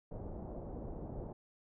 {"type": "low-pass noise", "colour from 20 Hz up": "pink", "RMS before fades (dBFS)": -44, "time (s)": [0.11, 1.33], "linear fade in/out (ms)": 5, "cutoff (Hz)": 720, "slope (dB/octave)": 24, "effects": []}